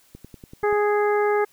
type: click train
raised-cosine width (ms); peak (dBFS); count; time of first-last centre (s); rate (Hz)
3; -27; 7; 0.15-0.727; 10.4
type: harmonic tone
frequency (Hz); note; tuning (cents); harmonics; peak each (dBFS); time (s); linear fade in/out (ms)
415.3; G#4; 0; 1 / 2 / 3 / 4 / 5; -19 / -25 / -29 / -31 / -33; 0.63-1.45; 10
effects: white hiss -58 dBFS RMS until 1.52 s